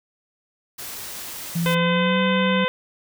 white noise, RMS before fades -34 dBFS, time 0.78-1.75 s, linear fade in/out 10 ms
sine tone with pitch glide, 169.2 to 188.83 Hz, E3 to F#3, +45 to +36 cents, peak -20 dBFS, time 1.55-2.65 s, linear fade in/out 10 ms, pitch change +191 cents, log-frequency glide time 1.75-2.2 s
harmonic tone, 510 Hz, C5, 44 cents flat, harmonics 1 / 2 / 3 / 4 / 5 / 6 / 7, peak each -23 / -26 / -28 / -29 / -30 / -31 / -31 dBFS, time 1.66-2.68 s, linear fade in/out 0 ms
effects none

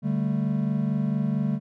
triangle chord, D suspended fourth, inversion none, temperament just, 146.83 / 195.78 / 220.2 Hz, D3 / G3 / A3, 0 / -2 / +2 cents, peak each -25 dBFS, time 0.02-1.6 s, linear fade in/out 50 ms, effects none

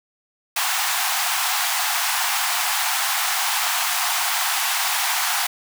pink high-pass noise, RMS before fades -22 dBFS, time 0.56-5.47 s, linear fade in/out 5 ms, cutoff 710 Hz, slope 96 dB/octave, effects none

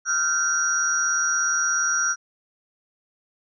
sine tone cluster, 1387 / 1544 / 5760 Hz, F6 / G6 / F#8, -12 / -27 / -47 cents, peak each -23 / -28 / -23 dBFS, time 0.05-2.16 s, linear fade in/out 50 ms, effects none

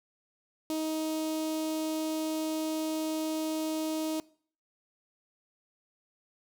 sawtooth tone with notch filter, 314.4 Hz, D#4, 18 cents sharp, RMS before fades -32 dBFS, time 0.7-4.2 s, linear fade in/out 0 ms, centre 1700 Hz, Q 0.68, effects noise-tail reverb RT60 0.5 s tail -22 dB re dry

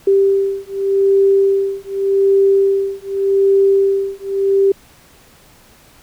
sine beating tone pair, 392 / 392.85 Hz, G4 / G4, 0 / +4 cents, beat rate 0.85 Hz, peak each -14 dBFS, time 0.07-4.72 s, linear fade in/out 5 ms, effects pink hiss -47 dBFS RMS until 6.02 s

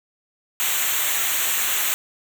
white noise with comb filter, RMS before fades -22 dBFS, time 0.6-1.94 s, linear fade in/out 0 ms, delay 0.2 ms, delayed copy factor -0.8, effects none

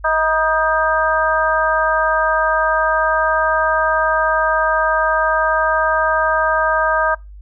harmonic tone with a mistuned harmonic, 316.8 Hz, D#4, 31 cents sharp, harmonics 2 / 3 / 4 / 5, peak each -19 / -19 / -19 / -19 dBFS, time 0.04-7.15 s, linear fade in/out 10 ms, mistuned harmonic 4, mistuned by -40 cents, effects noise-tail reverb RT60 0.2 s tail -22 dB re dry + added 50 Hz sine -34 dBFS peak until 7.41 s

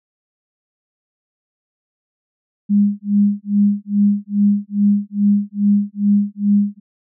sine tone with tremolo, 203.8 Hz, G#3, 32 cents flat, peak -9 dBFS, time 2.69-6.8 s, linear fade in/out 20 ms, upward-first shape sine, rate 2.4 Hz, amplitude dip 100%, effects none

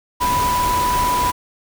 sine tone in noise, 987.8 Hz, B5, in tune, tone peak -16 dBFS, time 0.2-1.32 s, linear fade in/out 20 ms, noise pink, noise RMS -24 dBFS, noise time 0.2-1.32 s, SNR +5 dB, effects none

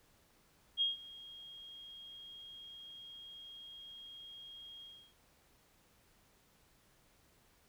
sine tone with ADSR envelope, 3256 Hz, G#7, 35 cents flat, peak -28 dBFS, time 0.77-5.14 s, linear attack 43 ms, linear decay 150 ms, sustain -21 dB, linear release 320 ms, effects pink hiss -69 dBFS RMS until 7.68 s

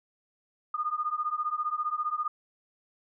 sine beating tone pair, 1215 / 1230 Hz, D#6 / D#6, -42 / -20 cents, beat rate 15 Hz, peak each -31 dBFS, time 0.74-2.28 s, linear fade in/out 5 ms, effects none

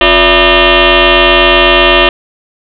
sine tone with frequency modulation, 1200 Hz, D6, 37 cents sharp, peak -3 dBFS, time 0.01-2.09 s, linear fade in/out 2 ms, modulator 311 Hz, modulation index 6.8, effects none

